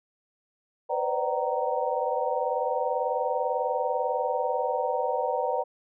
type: tone cluster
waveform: sine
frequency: 495.8 / 516 / 594 / 762 / 932 Hz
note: B4 / C5 / D5 / G5 / A#5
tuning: +7 / -24 / +20 / -49 / -1 cents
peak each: -31 dBFS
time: 0.89-5.64 s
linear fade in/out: 20 ms
effects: none